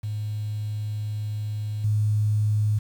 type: tone with level steps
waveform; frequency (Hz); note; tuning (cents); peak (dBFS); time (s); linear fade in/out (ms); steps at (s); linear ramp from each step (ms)
sine; 105.9; G#2; +34; -26 / -19; 0.03-2.79; 10; 1.84; 5
effects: 8-bit